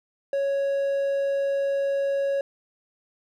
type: tone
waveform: triangle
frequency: 554.4 Hz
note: C#5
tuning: in tune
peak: -20 dBFS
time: 0.33-2.41 s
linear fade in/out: 2 ms
effects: none